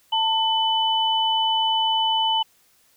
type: tone pair together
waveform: sine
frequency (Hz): 891.9 / 3000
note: A5 / F#7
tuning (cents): +23 / +23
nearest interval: octave + major sixth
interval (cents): 2100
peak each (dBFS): -21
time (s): 0.12-2.43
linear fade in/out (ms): 10
effects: white hiss -60 dBFS RMS until 2.96 s